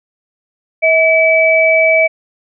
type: tone pair together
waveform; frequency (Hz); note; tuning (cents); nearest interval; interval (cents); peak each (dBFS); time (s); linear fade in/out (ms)
sine; 644 / 2295; E5 / D7; -41 / -40; octave + minor seventh; 2201; -10; 0.82-2.08; 20
effects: none